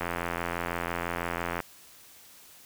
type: click train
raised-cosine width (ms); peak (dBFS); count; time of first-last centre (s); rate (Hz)
0.5; -15; 138; 0.01-1.603; 86
effects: white hiss -53 dBFS RMS until 2.65 s